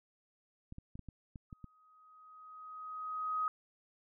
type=clicks; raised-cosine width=5 ms; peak=-34 dBFS; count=8; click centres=0.724 / 0.784 / 0.955 / 0.993 / 1.087 / 1.358 / 1.528 / 1.643 s
type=tone with exponential growth; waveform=sine; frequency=1258 Hz; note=D#6; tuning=19 cents sharp; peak=-30 dBFS; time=1.5-3.48 s; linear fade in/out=1 ms; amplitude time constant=430 ms
effects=none